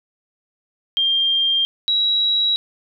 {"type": "tone pair in turn", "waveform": "sine", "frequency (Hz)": [3193, 3875], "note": ["G7", "B7"], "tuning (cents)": [31, -34], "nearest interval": "minor third", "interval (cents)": 335, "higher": "second", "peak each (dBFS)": -15, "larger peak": "neither", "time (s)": [[0.97, 1.65], [1.88, 2.56]], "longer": "neither", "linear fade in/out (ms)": 0, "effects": []}